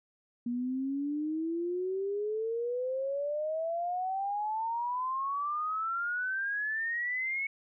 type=exponential sweep; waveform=sine; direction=up; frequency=237.4 to 2217 Hz; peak=-30 dBFS; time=0.46-7.47 s; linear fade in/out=5 ms; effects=none